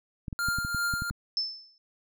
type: clicks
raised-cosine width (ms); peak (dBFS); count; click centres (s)
5; -22; 9; 0.282 / 0.328 / 0.486 / 0.586 / 0.649 / 0.747 / 0.938 / 1.021 / 1.109
type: tone with tremolo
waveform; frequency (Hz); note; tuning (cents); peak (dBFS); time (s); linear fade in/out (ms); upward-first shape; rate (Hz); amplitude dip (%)
square; 1400; F6; +4; -26; 0.39-1.1; 0; triangle; 2.7; 55
type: tone with exponential decay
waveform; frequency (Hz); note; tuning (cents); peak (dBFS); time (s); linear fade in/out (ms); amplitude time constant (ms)
sine; 5274; E8; 0; -23; 1.37-1.78; 1; 87
effects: none